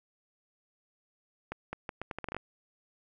accelerating click train, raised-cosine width 0.5 ms, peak -21 dBFS, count 11, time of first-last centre 1.52-2.366 s, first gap 210 ms, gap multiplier 0.77, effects none

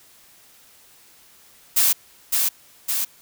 blue noise with echo, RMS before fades -17 dBFS, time 1.76-1.93 s, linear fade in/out 10 ms, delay 560 ms, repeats 2, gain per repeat -3 dB, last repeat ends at 3.05 s, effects white hiss -52 dBFS RMS until 3.21 s

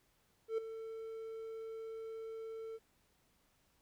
triangle tone with ADSR envelope, 447.2 Hz, A4, 28 cents sharp, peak -29 dBFS, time 0.48-2.79 s, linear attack 100 ms, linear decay 6 ms, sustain -12 dB, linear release 37 ms, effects pink hiss -74 dBFS RMS until 3.81 s

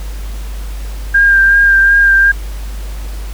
sine tone with vibrato, 1599 Hz, G6, 34 cents sharp, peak -5 dBFS, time 1.14-2.32 s, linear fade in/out 10 ms, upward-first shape sine, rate 2.7 Hz, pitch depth 21 cents each way, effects added 50 Hz sine -20 dBFS peak until 3.33 s + pink hiss -35 dBFS RMS until 3.33 s

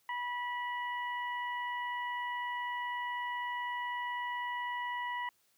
harmonic tone, 976 Hz, B5, 21 cents flat, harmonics 1 / 2 / 3, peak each -36 / -39 / -49 dBFS, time 0.09-5.29 s, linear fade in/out 2 ms, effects white hiss -72 dBFS RMS until 5.57 s + high-pass 60 Hz 12 dB/octave

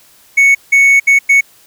triangle tone bursts at uneven times, 2217 Hz, C#7, in tune, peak -3 dBFS, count 4, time 0.37-0.55 / 0.72-1 / 1.07-1.19 / 1.29-1.41 s, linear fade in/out 10 ms, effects white hiss -46 dBFS RMS until 1.66 s

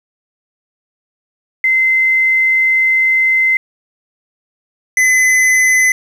sine / square tone pair in turn, 2066 / 2027 Hz, C7 / B6, -22 / +45 cents, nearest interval unison, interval 33 cents, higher first, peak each -9 dBFS, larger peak neither, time 1.64-3.57 / 4.97-5.92 s, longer first, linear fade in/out 2 ms, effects low-pass 11000 Hz 12 dB/octave + 7-bit

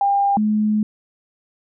sine tone pair in turn, 800 / 212.9 Hz, G5 / G#3, +35 / +43 cents, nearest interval octave + major seventh, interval 2292 cents, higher first, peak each -14 / -15 dBFS, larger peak first, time 0.01-0.37 / 0.37-0.83 s, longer second, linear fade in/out 2 ms, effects none

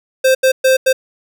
square tone bursts at uneven times, 523.3 Hz, C5, in tune, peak -9 dBFS, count 4, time 0.24-0.35 / 0.43-0.52 / 0.64-0.77 / 0.86-0.93 s, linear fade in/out 10 ms, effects none

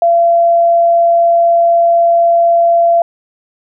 sine tone, 681 Hz, F5, 44 cents flat, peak -6 dBFS, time 0.02-3.02 s, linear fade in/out 2 ms, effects none

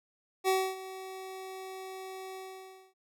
25% pulse tone with ADSR envelope, 378.7 Hz, F#4, 40 cents sharp, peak -20 dBFS, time 0.44-2.94 s, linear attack 42 ms, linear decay 270 ms, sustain -17 dB, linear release 590 ms, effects none

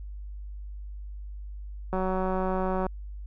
click train, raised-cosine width 1 ms, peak -16 dBFS, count 176, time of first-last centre 1.93-2.866 s, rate 187 Hz, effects added 50 Hz sine -36 dBFS peak until 3.26 s

